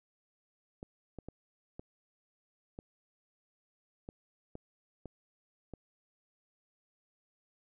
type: clicks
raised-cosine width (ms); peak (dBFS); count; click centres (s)
2; -30; 9; 0.829 / 1.187 / 1.286 / 1.795 / 2.789 / 4.089 / 4.554 / 5.057 / 5.737
effects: none